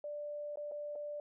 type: tone with dropouts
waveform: sine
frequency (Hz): 589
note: D5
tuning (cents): +5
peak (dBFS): -39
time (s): 0.04-1.2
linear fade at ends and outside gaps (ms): 2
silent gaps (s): 0.558-0.572 / 0.714-0.719 / 0.955-0.958
effects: none